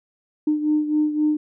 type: beating tone pair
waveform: sine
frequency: 302.2 / 306 Hz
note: D4 / D#4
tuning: +50 / -29 cents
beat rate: 3.8 Hz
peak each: -18 / -24 dBFS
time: 0.47-1.37 s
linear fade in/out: 5 ms
effects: tanh soft clip ceiling -10 dBFS